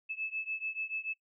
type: beating tone pair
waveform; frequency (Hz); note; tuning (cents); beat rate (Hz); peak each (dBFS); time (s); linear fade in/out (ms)
sine; 2608 / 2614.9; E7 / E7; -19 / -15; 6.9; -37 / -38; 0.09-1.14; 20
effects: noise-tail reverb RT60 0.1 s tail -18 dB re dry